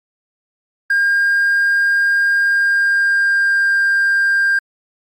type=tone with pitch glide; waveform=triangle; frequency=1610 to 1595.2 Hz; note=G6 to G6; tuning=+46 to +30 cents; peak=-9 dBFS; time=0.9-4.59 s; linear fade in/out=5 ms; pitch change=-16 cents; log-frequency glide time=2.35-3.8 s; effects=tanh soft clip ceiling -7 dBFS + Opus 48 kbps